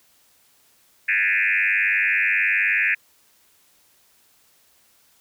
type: tone with frequency modulation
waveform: sine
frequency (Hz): 2093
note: C7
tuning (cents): 0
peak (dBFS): -17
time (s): 1.08-2.95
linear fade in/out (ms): 10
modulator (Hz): 98.8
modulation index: 4.7
effects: white hiss -59 dBFS RMS until 5.2 s